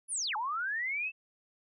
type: linear two-way sweep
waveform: sine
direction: down then up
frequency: 10548 to 818 to 2679 Hz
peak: -31 dBFS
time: 0.08-1.12 s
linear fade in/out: 50 ms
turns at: 0.36 s
effects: none